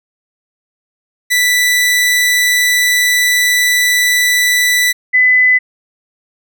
sawtooth / sine tone pair in turn, 1975.5 / 2007 Hz, B6 / B6, 0 / +27 cents, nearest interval unison, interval 27 cents, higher second, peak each -6 dBFS, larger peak neither, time 1.3-4.93 / 5.13-5.59 s, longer first, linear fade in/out 20 ms, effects none

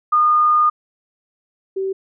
sine tone pair in turn, 1221 / 384.6 Hz, D#6 / G4, -33 / -33 cents, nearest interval octave + minor sixth, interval 2000 cents, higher first, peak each -11 / -19 dBFS, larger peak first, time 0.12-0.7 / 1.76-1.93 s, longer first, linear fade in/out 10 ms, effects none

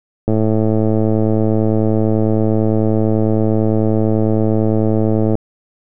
click train, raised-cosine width 2 ms, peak -3 dBFS, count 554, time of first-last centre 0.28-5.353 s, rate 109 Hz, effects none

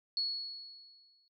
sine tone with exponential decay, 4368 Hz, C#8, 26 cents flat, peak -29 dBFS, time 0.17-1.28 s, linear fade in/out 1 ms, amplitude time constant 240 ms, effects noise-tail reverb RT60 0.1 s tail -25 dB re dry

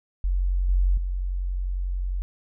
sine tone with level steps, 45.57 Hz, F#1, 26 cents flat, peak -20 / -17 / -24 dBFS, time 0.24-2.22 s, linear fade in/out 0 ms, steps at 0.69 / 0.97 s, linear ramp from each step 5 ms, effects none

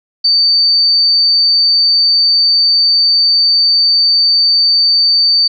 sine tone, 4585 Hz, D8, 42 cents flat, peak -7 dBFS, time 0.24-5.48 s, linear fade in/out 10 ms, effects none

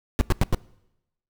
brown noise bursts, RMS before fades -17 dBFS, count 4, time 0.19-0.547 s, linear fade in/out 0 ms, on 21 ms, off 91 ms, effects noise-tail reverb RT60 0.9 s tail -23 dB re dry

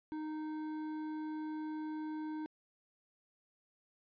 sine tone with hard clipping, 309.3 Hz, D#4, 10 cents flat, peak -40 dBFS, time 0.12-2.46 s, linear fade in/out 0 ms, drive 9 dB, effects resampled to 11025 Hz

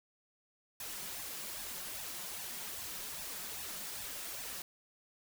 white noise with flanger, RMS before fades -43 dBFS, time 0.8-4.62 s, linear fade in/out 2 ms, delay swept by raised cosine 1.1 to 5.6 ms, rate 2.5 Hz, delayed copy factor +0.7, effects none

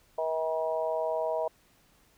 harmonic tone, 160 Hz, D#3, 49 cents sharp, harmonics 3 / 4 / 5 / 6, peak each -34 / -29 / -39 / -36 dBFS, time 0.18-1.48 s, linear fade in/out 5 ms, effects pink hiss -64 dBFS RMS until 2.17 s

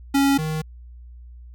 square tone pair in turn, 277.2 / 156.38 Hz, C#4 / D#3, 0 / +9 cents, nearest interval minor seventh, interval 991 cents, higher first, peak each -16 / -24 dBFS, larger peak first, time 0.14-0.38 / 0.38-0.62 s, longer neither, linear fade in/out 10 ms, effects added 60 Hz sine -39 dBFS peak until 1.54 s

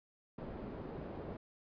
white low-pass noise, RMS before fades -45 dBFS, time 0.38-1.37 s, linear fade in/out 5 ms, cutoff 460 Hz, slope 12 dB/octave, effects resampled to 11025 Hz

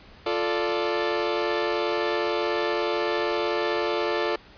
sawtooth chord, D minor, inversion first, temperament equal, 349.2 / 440 / 587.3 Hz, F4 / A4 / D5, 0 / 0 / 0 cents, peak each -24 / -23 / -25 dBFS, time 0.26-4.36 s, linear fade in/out 5 ms, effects pink hiss -50 dBFS RMS until 4.57 s + resampled to 11025 Hz

